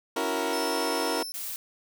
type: chord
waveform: 20% pulse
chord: F# dominant seventh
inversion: second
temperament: equal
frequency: 277.2 / 329.6 / 370 / 466.2 Hz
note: C#4 / E4 / F#4 / A#4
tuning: 0 / 0 / 0 / 0 cents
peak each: -29 / -27 / -29 / -25 dBFS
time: 0.16-1.23 s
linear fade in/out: 5 ms
type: tone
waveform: sawtooth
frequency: 5310 Hz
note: E8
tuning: 12 cents sharp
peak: -32 dBFS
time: 0.53-1.32 s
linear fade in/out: 0 ms
type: noise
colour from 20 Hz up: blue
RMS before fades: -35 dBFS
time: 1.34-1.56 s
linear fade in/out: 0 ms
effects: none